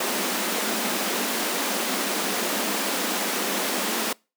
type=high-pass noise; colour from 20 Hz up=pink; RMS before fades=-26 dBFS; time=0-4.13 s; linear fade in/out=5 ms; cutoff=190 Hz; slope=96 dB/octave; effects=noise-tail reverb RT60 0.3 s tail -26 dB re dry